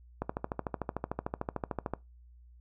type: click train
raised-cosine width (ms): 1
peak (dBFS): -18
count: 24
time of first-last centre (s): 0.22-1.936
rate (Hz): 13.4
effects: noise-tail reverb RT60 0.2 s tail -21 dB re dry + added 60 Hz sine -53 dBFS peak until 2.6 s